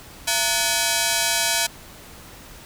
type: ring-modulated tone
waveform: 5% pulse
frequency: 801 Hz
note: G5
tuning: 37 cents sharp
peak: -4 dBFS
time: 0.27-1.67 s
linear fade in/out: 10 ms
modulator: 125 Hz
effects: pink hiss -43 dBFS RMS until 2.65 s